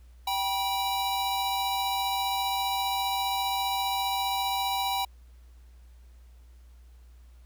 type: tone cluster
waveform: square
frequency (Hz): 780 / 968 / 3915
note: G5 / B5 / B7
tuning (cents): -9 / -35 / -16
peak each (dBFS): -30 / -32 / -34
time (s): 0.27-5.05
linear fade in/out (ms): 5
effects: added 60 Hz sine -49 dBFS peak until 7.45 s + pink hiss -67 dBFS RMS until 7.45 s